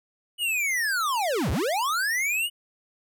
square linear two-way sweep, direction down then up, 2960 to 54.5 to 2960 Hz, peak -24 dBFS, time 0.38-2.5 s, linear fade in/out 50 ms, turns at 1.51 s, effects none

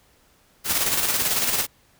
white noise with tremolo, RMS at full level -21 dBFS, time 0.64-1.67 s, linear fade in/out 50 ms, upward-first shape square, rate 18 Hz, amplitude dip 40%, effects pink hiss -59 dBFS RMS until 1.99 s

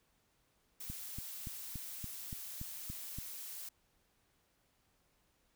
blue noise, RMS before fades -46 dBFS, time 0.8-3.69 s, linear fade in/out 5 ms
click train, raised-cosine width 5 ms, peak -31 dBFS, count 9, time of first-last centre 0.9-3.186 s, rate 3.5 Hz
effects pink hiss -75 dBFS RMS until 5.55 s

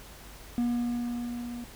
triangle tone with level ramp, 240 Hz, B3, 49 cents flat, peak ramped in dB -22 to -34 dBFS, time 0.58-1.64 s, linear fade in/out 0 ms, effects added 50 Hz sine -49 dBFS peak until 1.75 s + pink hiss -49 dBFS RMS until 1.75 s

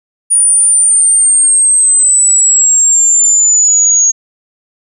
sine exponential sweep, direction down, 9560 to 6600 Hz, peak -5 dBFS, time 0.3-4.12 s, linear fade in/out 20 ms, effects none

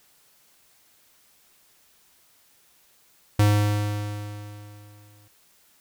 square tone with exponential decay, 103.83 Hz, G#2, in tune, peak -15 dBFS, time 3.39-5.28 s, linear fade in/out 5 ms, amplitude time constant 410 ms, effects white hiss -60 dBFS RMS until 5.8 s

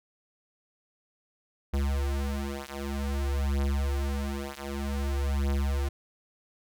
square beating tone pair, 69.3 / 69.83 Hz, C#2 / C#2, 0 / +13 cents, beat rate 0.53 Hz, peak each -31 dBFS, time 1.73-5.89 s, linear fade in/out 10 ms, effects none

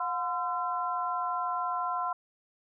sine tone cluster, 720 / 1026 / 1352 Hz, F#5 / C6 / E6, -47 / -34 / +43 cents, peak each -34 / -31 / -35 dBFS, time 0-2.13 s, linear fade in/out 5 ms, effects none

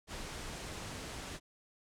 pink low-pass noise, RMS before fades -44 dBFS, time 0.07-1.4 s, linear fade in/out 50 ms, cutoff 9400 Hz, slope 24 dB/octave, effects none

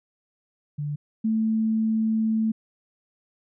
sine tone pair in turn, 146.83 / 220.8 Hz, D3 / A3, 0 / +6 cents, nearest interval perfect fifth, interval 706 cents, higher second, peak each -26 / -20 dBFS, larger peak second, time 0.78-0.96 / 1.24-2.52 s, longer second, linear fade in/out 10 ms, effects none

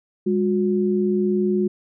sine tone pair together, 203.2 / 362.2 Hz, G#3 / F#4, -38 / -37 cents, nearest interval minor seventh, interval 1001 cents, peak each -20 dBFS, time 0.26-1.68 s, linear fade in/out 10 ms, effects none

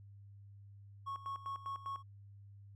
triangle tone with tremolo, 1100 Hz, C#6, 14 cents flat, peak -36 dBFS, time 1.06-2.03 s, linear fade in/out 20 ms, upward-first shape square, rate 5 Hz, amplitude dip 80%, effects tanh soft clip ceiling -32 dBFS + added 100 Hz sine -53 dBFS peak until 2.75 s

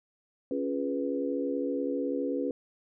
sine chord, C# dominant seventh, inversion none, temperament equal with one note detuned, 277.2 / 349.2 / 418.2 / 493.9 Hz, C#4 / E#4 / G#4 / B4, 0 / 0 / +12 / 0 cents, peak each -31 / -37 / -36 / -33 dBFS, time 0.51-2.51 s, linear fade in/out 2 ms, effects none

